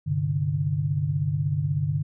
sine chord, G suspended fourth, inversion none, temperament just, 98 / 130.67 / 147 Hz, G2 / C3 / D3, 0 / -2 / +2 cents, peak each -29 / -29 / -24 dBFS, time 0.06-2.03 s, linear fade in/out 20 ms, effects none

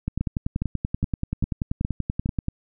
two click trains, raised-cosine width 5 ms, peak -12 / -12 dBFS, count 26 / 6, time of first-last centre 0.08-2.484 / 0.21-2.259 s, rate 10.4 / 2.44 Hz, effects none

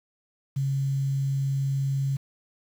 sine tone with quantisation, 136.8 Hz, C#3, 23 cents flat, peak -23 dBFS, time 0.56-2.17 s, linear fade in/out 10 ms, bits 8, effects none

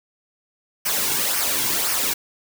white noise with flanger, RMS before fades -22 dBFS, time 0.85-2.14 s, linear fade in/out 10 ms, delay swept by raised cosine 0.26 to 1.66 ms, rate 1.9 Hz, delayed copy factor -0.6, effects none

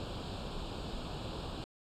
pink noise with comb filter, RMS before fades -40 dBFS, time 0-1.64 s, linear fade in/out 0 ms, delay 0.25 ms, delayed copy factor +0.85, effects low-pass 4000 Hz 12 dB/octave

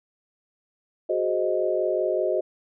sine chord, Ab dominant seventh, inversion third, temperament equal, 370 / 415.3 / 523.3 / 622.3 Hz, Gb4 / Ab4 / C5 / Eb5, 0 / 0 / 0 / 0 cents, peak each -26 / -30 / -28 / -25 dBFS, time 1.09-2.41 s, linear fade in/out 10 ms, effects none

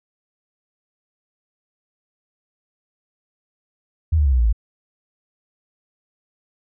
sine tone with pitch steps, 80.2 / 73.97 / 68.22 / 62.92 / 58.04 / 53.53 Hz, E2 / D2 / C#2 / B1 / A#1 / A1, -47 / +13 / -27 / +33 / -7 / -47 cents, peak -13 dBFS, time 4.12-4.528 s, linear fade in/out 10 ms, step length 68 ms, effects none

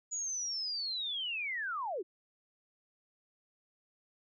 sine linear sweep, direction down, 6900 to 315.8 Hz, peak -34 dBFS, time 0.11-2.03 s, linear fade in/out 20 ms, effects none

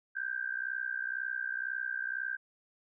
sine tone with amplitude modulation, 1572 Hz, G6, 4 cents sharp, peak -29 dBFS, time 0.15-2.37 s, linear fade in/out 20 ms, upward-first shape sine, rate 62 Hz, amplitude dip 90%, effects none

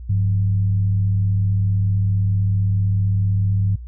sine tone with frequency modulation, 100 Hz, G2, 35 cents sharp, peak -15 dBFS, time 0.09-3.76 s, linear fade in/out 10 ms, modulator 75.5 Hz, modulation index 0.34, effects added 60 Hz sine -31 dBFS peak until 3.87 s

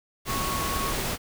sine tone in noise, 1105 Hz, C#6, 6 cents flat, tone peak -30 dBFS, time 0.26-0.94 s, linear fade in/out 50 ms, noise pink, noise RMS -29 dBFS, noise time 0.25-1.18 s, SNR -4 dB, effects none

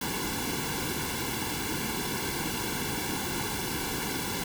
pink noise with comb filter, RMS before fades -32 dBFS, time 0.01-4.44 s, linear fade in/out 5 ms, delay 1.6 ms, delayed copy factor -0.85, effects none

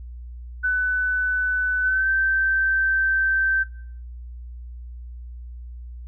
sine tone with pitch glide, 1500 to 1554.7 Hz, F#6 to G6, +23 to -15 cents, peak -18 dBFS, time 0.63-3.64 s, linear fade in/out 20 ms, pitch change +62 cents, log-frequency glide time 1.8-2.09 s, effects noise-tail reverb RT60 0.6 s tail -19 dB re dry + added 60 Hz sine -34 dBFS peak until 6.07 s

